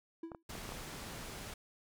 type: tone with exponential decay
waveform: triangle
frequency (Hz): 329.6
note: E4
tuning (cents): 0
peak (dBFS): -36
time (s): 0.23-0.43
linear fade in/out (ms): 5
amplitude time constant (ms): 43
type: clicks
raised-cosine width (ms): 1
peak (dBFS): -31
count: 5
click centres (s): 0.318 / 0.348 / 0.553 / 0.691 / 0.721
type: low-pass noise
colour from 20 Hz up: pink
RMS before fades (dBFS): -46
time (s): 0.49-1.54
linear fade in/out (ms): 5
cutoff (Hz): 12000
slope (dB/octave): 12
effects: none